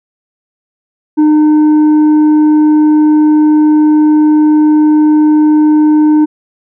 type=tone with tanh clipping; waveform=triangle; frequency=304.5 Hz; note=D#4; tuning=37 cents flat; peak=-5 dBFS; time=1.17-6.26 s; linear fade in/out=20 ms; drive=9 dB; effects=none